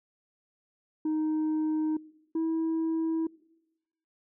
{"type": "tone pair in turn", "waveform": "sine", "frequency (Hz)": [311.1, 324.3], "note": ["D#4", "E4"], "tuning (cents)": [0, -28], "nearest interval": "minor second", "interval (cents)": 72, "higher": "second", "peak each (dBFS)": -23, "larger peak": "neither", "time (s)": [[1.05, 1.97], [2.35, 3.27]], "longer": "neither", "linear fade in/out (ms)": 5, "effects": ["noise-tail reverb RT60 1.0 s tail -24 dB re dry", "tanh soft clip ceiling -25 dBFS"]}